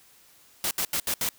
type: noise bursts at uneven times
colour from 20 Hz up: white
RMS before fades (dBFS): -27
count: 5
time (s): 0.64-0.71 / 0.78-0.85 / 0.93-1 / 1.07-1.14 / 1.21-1.29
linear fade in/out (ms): 2
effects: white hiss -57 dBFS RMS until 1.38 s